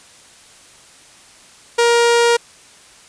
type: tone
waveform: sawtooth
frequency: 471.4 Hz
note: A#4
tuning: 19 cents sharp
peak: -7 dBFS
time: 1.78-2.37 s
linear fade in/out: 10 ms
effects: white hiss -45 dBFS RMS until 3.08 s + resampled to 22050 Hz